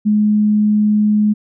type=tone; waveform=sine; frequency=210.7 Hz; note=G#3; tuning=25 cents sharp; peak=-10 dBFS; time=0.05-1.34 s; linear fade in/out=20 ms; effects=none